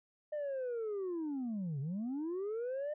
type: linear two-way sweep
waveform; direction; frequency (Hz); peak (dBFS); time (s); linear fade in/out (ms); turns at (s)
sine; down then up; 610 to 130.81 to 610; -33; 0.32-2.94; 10; 1.8
effects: tanh soft clip ceiling -34 dBFS